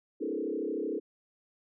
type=tone with frequency modulation; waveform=sine; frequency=370 Hz; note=F#4; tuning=in tune; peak=-30 dBFS; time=0.2-1 s; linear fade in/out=20 ms; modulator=33.2 Hz; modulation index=3; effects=none